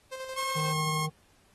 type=tone with tremolo; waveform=sawtooth; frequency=523.3 Hz; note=C5; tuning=in tune; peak=-31 dBFS; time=0.11-0.73 s; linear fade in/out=20 ms; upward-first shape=square; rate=11 Hz; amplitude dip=40%
type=tone; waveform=sawtooth; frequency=1078 Hz; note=C#6; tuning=49 cents flat; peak=-26 dBFS; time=0.36-1.07 s; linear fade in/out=20 ms
type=harmonic tone; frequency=155.56 Hz; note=D#3; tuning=in tune; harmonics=1 / 3 / 5 / 7; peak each=-30 / -40 / -44 / -47 dBFS; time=0.55-1.1 s; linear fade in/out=20 ms
effects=pink hiss -64 dBFS RMS until 1.54 s + AAC 32 kbps